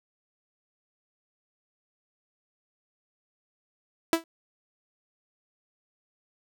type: tone with exponential decay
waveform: sawtooth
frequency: 329.6 Hz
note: E4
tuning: in tune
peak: -12 dBFS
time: 4.13-4.24 s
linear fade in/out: 1 ms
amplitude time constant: 23 ms
effects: none